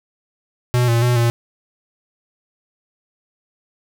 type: tone with pitch steps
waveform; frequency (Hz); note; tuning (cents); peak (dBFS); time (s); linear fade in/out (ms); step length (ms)
square; 123.1 / 116.9 / 122.5 / 117.6; B2 / A#2 / B2 / A#2; -5 / +5 / -14 / +16; -14; 0.74-1.3; 0; 140
effects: none